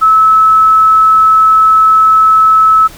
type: tone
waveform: sine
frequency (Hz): 1300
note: E6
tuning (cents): -24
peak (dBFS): -3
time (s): 0.01-2.88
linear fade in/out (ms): 20
effects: pink hiss -34 dBFS RMS until 2.97 s